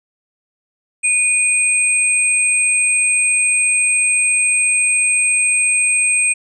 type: tone pair together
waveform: sine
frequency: 2463 / 8303 Hz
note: D#7 / C9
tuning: -18 / -14 cents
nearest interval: octave + major sixth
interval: 2104 cents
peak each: -15 dBFS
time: 1.03-6.34 s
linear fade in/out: 20 ms
effects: none